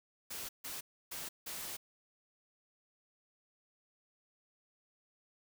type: noise bursts at uneven times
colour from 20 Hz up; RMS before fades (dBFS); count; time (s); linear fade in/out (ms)
white; -43; 4; 0.3-0.49 / 0.64-0.81 / 1.11-1.29 / 1.46-1.77; 10
effects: none

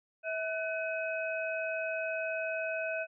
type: tone cluster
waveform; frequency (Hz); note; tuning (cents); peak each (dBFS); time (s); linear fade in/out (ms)
sine; 647 / 1506 / 2541; E5 / F#6 / D#7; -32 / +30 / +36; -34 / -38 / -38; 0.23-3.07; 50
effects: none

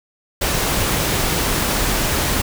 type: noise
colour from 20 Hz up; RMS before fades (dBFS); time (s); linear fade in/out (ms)
pink; -19; 0.41-2.42; 10
effects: none

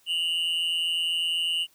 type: tone pair together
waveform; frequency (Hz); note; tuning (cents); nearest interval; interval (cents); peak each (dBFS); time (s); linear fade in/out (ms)
triangle; 2820 / 2988; F7 / F#7; +16 / +16; minor second; 100; -25 / -26; 0.06-1.67; 50
effects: white hiss -62 dBFS RMS until 1.74 s

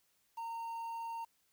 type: tone with quantisation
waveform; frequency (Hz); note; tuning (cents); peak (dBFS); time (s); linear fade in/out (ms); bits
triangle; 919; A#5; -25; -37; 0.37-1.25; 10; 10
effects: white hiss -75 dBFS RMS until 1.52 s

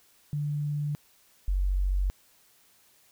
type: tone pair in turn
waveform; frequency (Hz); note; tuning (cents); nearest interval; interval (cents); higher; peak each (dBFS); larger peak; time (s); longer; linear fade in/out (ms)
sine; 147.1 / 47.01; D3 / F#1; +3 / +28; octave + minor sixth; 1975; first; -27 / -23; second; 0.33-0.95 / 1.48-2.1; neither; 0
effects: white hiss -62 dBFS RMS until 3.11 s

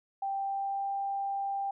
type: tone with pitch glide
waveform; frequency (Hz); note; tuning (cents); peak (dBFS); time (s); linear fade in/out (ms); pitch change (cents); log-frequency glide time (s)
sine; 785 to 791.4; G5 to G5; +2 to +16; -30; 0.22-1.71; 5; +14; 0.36-0.89
effects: none

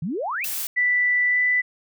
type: exponential sweep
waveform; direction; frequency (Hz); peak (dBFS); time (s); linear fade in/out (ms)
sine; up; 143.2 to 2794; -24; 0.02-0.45; 5
type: noise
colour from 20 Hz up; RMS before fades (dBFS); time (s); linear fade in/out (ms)
blue; -28; 0.44-0.67; 2
type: tone with pitch glide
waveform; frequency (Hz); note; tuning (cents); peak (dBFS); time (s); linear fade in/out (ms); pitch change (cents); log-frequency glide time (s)
sine; 1975.5 to 1988.1; B6 to B6; 0 to +11; -17; 0.76-1.62; 20; +11; 1.28-1.39
effects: none

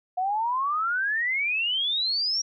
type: exponential sweep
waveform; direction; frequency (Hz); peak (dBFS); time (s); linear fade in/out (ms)
sine; up; 717 to 5700; -23; 0.17-2.42; 10
effects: none

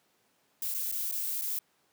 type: noise with dropouts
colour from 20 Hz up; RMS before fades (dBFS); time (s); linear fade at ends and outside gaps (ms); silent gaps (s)
violet; -33; 0.62-1.59; 2; 0.741-0.746 / 0.916-0.923 / 1.114-1.122 / 1.413-1.42
effects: pink hiss -70 dBFS RMS until 1.92 s + high-pass 200 Hz 12 dB/octave

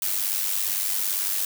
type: noise with amplitude modulation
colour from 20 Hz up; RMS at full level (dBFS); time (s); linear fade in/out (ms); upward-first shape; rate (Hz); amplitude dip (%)
blue; -23; 0.02-1.45; 2; sine; 97.7; 60
effects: none

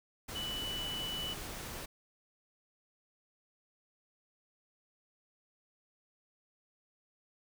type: tone in noise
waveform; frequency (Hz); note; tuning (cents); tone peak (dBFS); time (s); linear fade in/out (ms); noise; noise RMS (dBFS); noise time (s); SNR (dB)
sine; 2970; F#7; +6; -37; 0.35-1.34; 10; pink; -43; 0.28-1.86; +3
effects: none

